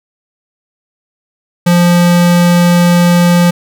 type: tone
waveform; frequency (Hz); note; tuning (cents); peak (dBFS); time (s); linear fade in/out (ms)
square; 174.61; F3; 0; -6; 1.66-3.51; 10
effects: none